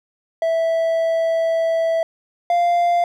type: tone pair in turn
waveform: triangle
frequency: 657 / 695.7 Hz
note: E5 / F5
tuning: -6 / -7 cents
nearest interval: minor second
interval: 99 cents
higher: second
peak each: -14 / -12 dBFS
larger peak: second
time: 0.42-2.03 / 2.5-3.04 s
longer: first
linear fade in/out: 2 ms
effects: none